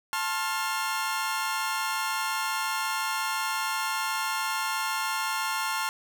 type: chord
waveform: sawtooth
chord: F major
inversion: first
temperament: equal with one note detuned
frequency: 880 / 1069.1 / 1396.9 Hz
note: A5 / C6 / F6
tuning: 0 / +37 / 0 cents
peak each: -28 dBFS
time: 0.13-5.89 s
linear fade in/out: 0 ms
effects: none